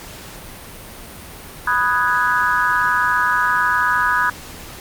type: chord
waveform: sine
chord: G# minor seventh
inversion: first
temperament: equal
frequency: 987.8 / 1244.5 / 1480 / 1661.2 Hz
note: B5 / D#6 / F#6 / G#6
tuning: 0 / 0 / 0 / 0 cents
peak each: -20 dBFS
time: 1.67-4.3 s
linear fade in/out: 5 ms
effects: pink hiss -36 dBFS RMS until 4.8 s + Opus 48 kbps